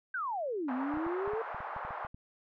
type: exponential two-way sweep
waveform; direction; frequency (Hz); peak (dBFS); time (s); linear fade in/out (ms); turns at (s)
sine; down then up; 1597 to 246.9 to 460.9; -32; 0.14-1.42; 5; 0.72
type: band-pass noise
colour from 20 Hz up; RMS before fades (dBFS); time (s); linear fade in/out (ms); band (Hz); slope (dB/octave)
white; -40; 0.68-2.07; 5; 620 to 1300; 24
type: clicks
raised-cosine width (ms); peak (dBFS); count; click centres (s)
5; -37; 12; 0.94 / 0.972 / 1.066 / 1.277 / 1.335 / 1.546 / 1.605 / 1.764 / 1.85 / 1.907 / 2.049 / 2.145
effects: none